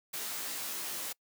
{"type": "noise with comb filter", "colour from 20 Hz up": "white", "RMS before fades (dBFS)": -38, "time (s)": [0.13, 1.13], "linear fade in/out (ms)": 10, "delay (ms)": 16, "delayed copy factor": -0.75, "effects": ["noise-tail reverb RT60 0.1 s tail -25 dB re dry", "high-pass 200 Hz 12 dB/octave"]}